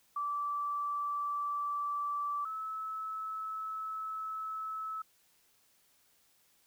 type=tone pair in turn; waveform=sine; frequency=1162 / 1300.2 Hz; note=D6 / E6; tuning=-19 / -24 cents; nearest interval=major second; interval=195 cents; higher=second; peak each=-32 / -36 dBFS; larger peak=first; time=0.16-2.45 / 2.45-5.02 s; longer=second; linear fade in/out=5 ms; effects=white hiss -69 dBFS RMS until 6.66 s